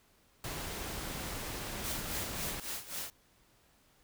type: noise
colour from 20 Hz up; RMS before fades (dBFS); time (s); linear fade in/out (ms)
pink; -40; 0.44-2.6; 2
type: noise with tremolo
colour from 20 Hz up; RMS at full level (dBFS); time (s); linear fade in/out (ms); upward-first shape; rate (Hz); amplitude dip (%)
white; -38; 1.84-3.1; 0; sine; 3.7; 80
effects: pink hiss -67 dBFS RMS until 4.03 s